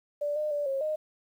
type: tone with pitch steps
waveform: sine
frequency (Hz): 584 / 606 / 583 / 542 / 616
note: D5 / D#5 / D5 / C#5 / D#5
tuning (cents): -10 / -46 / -13 / -39 / -17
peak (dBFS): -27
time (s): 0.21-0.96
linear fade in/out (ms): 10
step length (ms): 150
effects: 10-bit